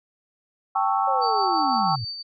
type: chord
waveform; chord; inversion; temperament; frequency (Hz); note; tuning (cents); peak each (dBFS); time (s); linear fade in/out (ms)
sine; A dominant seventh; third; equal; 784 / 880 / 1108.7 / 1318.5; G5 / A5 / C#6 / E6; 0 / 0 / 0 / 0; -22 / -26 / -25 / -27; 0.75-1.96; 10
type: linear sweep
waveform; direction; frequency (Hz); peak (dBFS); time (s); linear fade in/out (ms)
sine; down; 560 to 98; -27; 1.07-2.05; 10
type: tone with tremolo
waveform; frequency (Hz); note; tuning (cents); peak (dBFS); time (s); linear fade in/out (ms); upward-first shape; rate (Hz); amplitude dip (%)
sine; 4591; D8; -40; -28; 1.21-2.23; 20; sine; 6; 45
effects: MP3 64 kbps